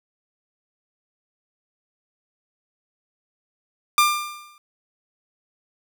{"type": "tone with exponential decay", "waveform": "sawtooth", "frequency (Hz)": 1195, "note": "D6", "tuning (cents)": 30, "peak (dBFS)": -8, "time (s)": [3.98, 4.58], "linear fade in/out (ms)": 1, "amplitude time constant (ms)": 130, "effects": []}